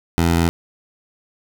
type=tone; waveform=15% pulse; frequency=84.2 Hz; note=E2; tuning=37 cents sharp; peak=-8 dBFS; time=0.18-0.49 s; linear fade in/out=0 ms; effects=none